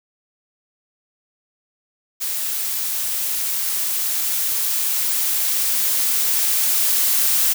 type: noise with level ramp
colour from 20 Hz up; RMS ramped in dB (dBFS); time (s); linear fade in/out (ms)
blue; -24 to -17; 2.2-7.54; 20
effects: none